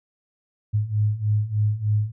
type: beating tone pair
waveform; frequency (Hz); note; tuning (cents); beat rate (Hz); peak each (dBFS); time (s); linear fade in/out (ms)
sine; 103.83 / 107.13; G#2 / A2; 0 / -46; 3.3; -24 / -21; 0.73-2.12; 20
effects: none